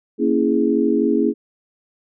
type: chord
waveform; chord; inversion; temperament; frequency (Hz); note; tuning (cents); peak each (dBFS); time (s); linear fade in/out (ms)
sine; A# half-diminished seventh; none; equal; 233.1 / 277.2 / 329.6 / 415.3; A#3 / C#4 / E4 / G#4; 0 / 0 / 0 / 0; -20; 0.18-1.34; 50
effects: none